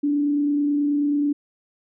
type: tone with frequency modulation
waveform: sine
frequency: 290 Hz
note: D4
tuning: 22 cents flat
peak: -18 dBFS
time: 0.03-1.33 s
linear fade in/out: 10 ms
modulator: 29.3 Hz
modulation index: 0.21
effects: none